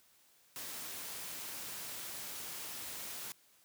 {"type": "noise", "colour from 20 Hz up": "white", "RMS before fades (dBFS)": -44, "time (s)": [0.56, 3.32], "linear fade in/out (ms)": 0, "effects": ["white hiss -67 dBFS RMS until 3.64 s", "high-pass 80 Hz 12 dB/octave"]}